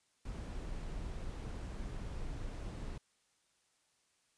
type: noise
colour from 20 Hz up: brown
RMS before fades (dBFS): -42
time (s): 0.25-2.98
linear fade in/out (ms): 5
effects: white hiss -75 dBFS RMS until 4.37 s + resampled to 22050 Hz